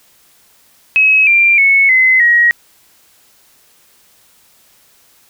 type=tone with pitch steps; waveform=sine; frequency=2560 / 2375 / 2203 / 2044 / 1895.8 Hz; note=D#7 / D7 / C#7 / C7 / A#6; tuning=+49 / +19 / -11 / -41 / +29 cents; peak=-6 dBFS; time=0.96-2.51 s; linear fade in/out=0 ms; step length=310 ms; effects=white hiss -50 dBFS RMS until 5.29 s